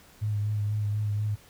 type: tone with vibrato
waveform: sine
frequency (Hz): 104.8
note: G#2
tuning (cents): +16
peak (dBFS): -25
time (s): 0.21-1.36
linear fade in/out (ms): 20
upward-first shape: sine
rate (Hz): 4.1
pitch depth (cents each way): 26
effects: pink hiss -55 dBFS RMS until 1.49 s